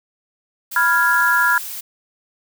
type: noise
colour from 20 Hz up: blue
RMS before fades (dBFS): -30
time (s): 0.71-1.81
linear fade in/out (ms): 10
type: chord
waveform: sine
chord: F diminished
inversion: second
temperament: equal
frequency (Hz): 987.8 / 1396.9 / 1661.2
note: Cb6 / F6 / Ab6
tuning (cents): 0 / 0 / 0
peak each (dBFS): -20 / -16 / -17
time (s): 0.76-1.58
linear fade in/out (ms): 2
effects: none